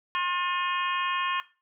harmonic tone, 357 Hz, F4, 38 cents sharp, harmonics 3 / 4 / 5 / 6 / 7 / 8 / 9, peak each -27 / -37 / -33 / -43 / -35 / -37 / -37 dBFS, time 0.15-1.4 s, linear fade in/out 0 ms, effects noise-tail reverb RT60 0.3 s tail -17 dB re dry

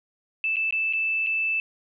sine tone with dropouts, 2637 Hz, E7, in tune, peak -22 dBFS, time 0.44-1.6 s, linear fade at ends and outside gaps 1 ms, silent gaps 0.559-0.567 / 0.708-0.725 / 0.927-0.934 / 1.264-1.269 s, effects none

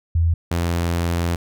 sine / sawtooth tone pair in turn, 83.2 / 85.44 Hz, E2 / F2, +17 / -37 cents, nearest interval unison, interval 46 cents, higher second, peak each -14 / -15 dBFS, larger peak first, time 0.15-0.34 / 0.51-1.36 s, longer second, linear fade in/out 5 ms, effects none

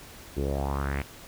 sawtooth tone with low-pass filter sweep, 69.4 Hz, C#2, 3 cents sharp, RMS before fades -29 dBFS, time 0.36-1.03 s, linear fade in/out 20 ms, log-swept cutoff 360 to 2400 Hz, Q 4, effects pink hiss -47 dBFS RMS until 1.27 s

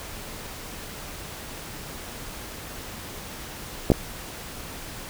clicks, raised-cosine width 2 ms, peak -3 dBFS, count 2, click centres 3.902 / 3.918 s, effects pink hiss -38 dBFS RMS until 5.09 s

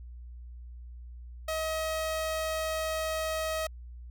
sawtooth tone, 635 Hz, D#5, 35 cents sharp, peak -26 dBFS, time 1.48-3.67 s, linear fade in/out 5 ms, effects added 60 Hz sine -42 dBFS peak until 4.1 s

